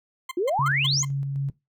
20% pulse tone bursts, 1046.5 Hz, C6, in tune, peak -25 dBFS, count 5, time 0.29-1.05 s, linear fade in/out 5 ms, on 24 ms, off 160 ms
sine exponential sweep, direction up, 329.5 to 7040 Hz, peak -21 dBFS, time 0.37-1.03 s, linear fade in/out 5 ms
sine tone with tremolo, 138.59 Hz, C#3, in tune, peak -23 dBFS, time 0.59-1.5 s, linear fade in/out 2 ms, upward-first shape square, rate 3.9 Hz, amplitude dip 25%
effects noise-tail reverb RT60 0.2 s tail -20 dB re dry

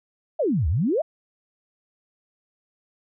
sine exponential two-way sweep, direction down then up, 696 to 68.9 to 696 Hz, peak -19 dBFS, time 0.39-1.02 s, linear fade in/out 10 ms, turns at 0.68 s, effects none

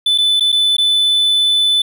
triangle tone with dropouts, 3503 Hz, A7, 8 cents flat, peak -9 dBFS, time 0.06-1.82 s, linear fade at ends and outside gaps 5 ms, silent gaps 0.178-0.183 / 0.398-0.406 / 0.52-0.525 / 0.768-0.782 s, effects none

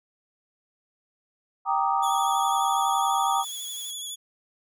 sine chord, Eb major seventh, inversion first, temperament equal, 784 / 932.3 / 1174.7 / 1244.5 Hz, G5 / Bb5 / D6 / Eb6, 0 / 0 / 0 / 0 cents, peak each -25 / -26 / -29 / -28 dBFS, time 1.65-3.45 s, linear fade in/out 50 ms
20% pulse tone with vibrato, 3388 Hz, G#7, 34 cents sharp, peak -27 dBFS, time 2.02-4.16 s, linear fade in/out 20 ms, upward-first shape triangle, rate 12 Hz, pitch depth 47 cents each way
blue noise, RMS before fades -45 dBFS, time 3.42-3.92 s, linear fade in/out 20 ms
effects none

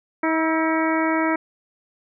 harmonic tone with a mistuned harmonic, 320 Hz, D#4, 49 cents sharp, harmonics 1 / 2 / 3 / 4 / 5 / 6 / 7, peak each -21 / -26 / -26 / -28 / -31 / -30 / -30 dBFS, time 0.23-1.36 s, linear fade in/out 5 ms, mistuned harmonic 4, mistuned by +41 cents, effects none

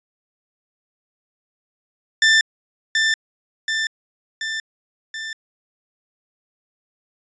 sawtooth tone with echo, 1778 Hz, A6, 18 cents sharp, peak -8 dBFS, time 2.22-2.41 s, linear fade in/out 2 ms, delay 730 ms, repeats 4, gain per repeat -4 dB, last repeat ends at 5.33 s, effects resampled to 16000 Hz

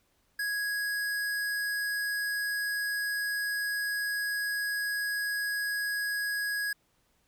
square tone, 1661.2 Hz, G#6, in tune, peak -30 dBFS, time 0.39-6.73 s, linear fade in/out 5 ms, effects pink hiss -71 dBFS RMS until 7.27 s

